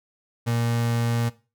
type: tone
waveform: 35% pulse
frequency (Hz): 117.5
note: A#2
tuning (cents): +14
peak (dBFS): -20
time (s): 0.46-1.3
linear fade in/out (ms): 20
effects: noise-tail reverb RT60 0.3 s tail -17 dB re dry